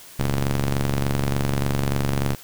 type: ring-modulated tone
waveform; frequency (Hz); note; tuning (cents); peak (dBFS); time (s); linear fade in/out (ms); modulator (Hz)
sawtooth; 70.2; C#2; +22; -13; 0.19-2.35; 5; 58.5
effects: white hiss -44 dBFS RMS until 2.43 s